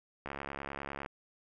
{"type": "click train", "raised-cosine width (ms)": 0.5, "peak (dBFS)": -24, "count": 57, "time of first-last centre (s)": [0.26, 1.061], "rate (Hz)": 69.9, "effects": []}